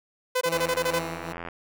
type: tone bursts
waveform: sawtooth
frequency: 506 Hz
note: B4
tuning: 42 cents sharp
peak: -18 dBFS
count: 8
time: 0.35-0.993 s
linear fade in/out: 10 ms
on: 62 ms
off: 21 ms
type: tone with tremolo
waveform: 10% pulse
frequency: 164.81 Hz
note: E3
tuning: in tune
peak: -21 dBFS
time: 0.45-1.33 s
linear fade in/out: 10 ms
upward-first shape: triangle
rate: 2.3 Hz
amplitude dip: 70%
type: click train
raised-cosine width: 0.5 ms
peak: -20 dBFS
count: 82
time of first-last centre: 0.54-1.486 s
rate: 85.6 Hz
effects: none